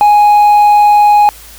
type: tone with hard clipping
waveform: sine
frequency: 830.6 Hz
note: G#5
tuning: in tune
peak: -4 dBFS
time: 0.01-1.29 s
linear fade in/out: 0 ms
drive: 2 dB
effects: added 55 Hz sine -38 dBFS peak until 1.58 s + white hiss -35 dBFS RMS until 1.58 s